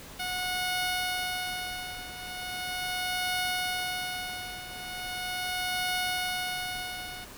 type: tone with tremolo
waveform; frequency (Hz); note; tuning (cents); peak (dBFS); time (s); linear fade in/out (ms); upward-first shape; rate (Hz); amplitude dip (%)
10% pulse; 730; F#5; -24; -19; 0.19-7.25; 10; triangle; 0.39; 80
effects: pink hiss -46 dBFS RMS until 7.37 s